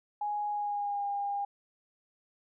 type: tone with pitch glide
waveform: sine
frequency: 830.6 to 807 Hz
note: G#5 to G#5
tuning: 0 to -50 cents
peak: -30 dBFS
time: 0.21-1.45 s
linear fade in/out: 5 ms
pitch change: -50 cents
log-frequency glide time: 0.5-1.06 s
effects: none